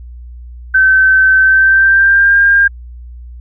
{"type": "tone with pitch glide", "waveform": "sine", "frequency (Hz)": [1538, 1605.2], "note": ["G6", "G6"], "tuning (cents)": [-33, 41], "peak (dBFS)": -5, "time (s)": [0.74, 2.68], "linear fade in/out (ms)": 10, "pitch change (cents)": 74, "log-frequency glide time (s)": [1.4, 2.37], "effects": ["added 60 Hz sine -28 dBFS peak until 3.4 s"]}